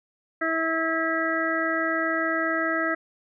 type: harmonic tone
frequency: 324.8 Hz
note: E4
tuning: 26 cents flat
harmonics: 1 / 2 / 4 / 5 / 6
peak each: -29 / -29 / -29 / -29 / -29 dBFS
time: 0.41-2.95 s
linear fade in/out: 10 ms
effects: none